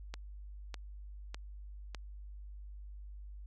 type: click train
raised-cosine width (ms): 0.2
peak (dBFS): -25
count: 4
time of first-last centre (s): 0.14-1.947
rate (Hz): 1.66
effects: added 50 Hz sine -45 dBFS peak until 3.46 s